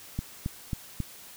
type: click train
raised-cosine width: 5 ms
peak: -17 dBFS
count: 4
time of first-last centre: 0.19-1.003 s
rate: 3.69 Hz
effects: white hiss -48 dBFS RMS until 1.36 s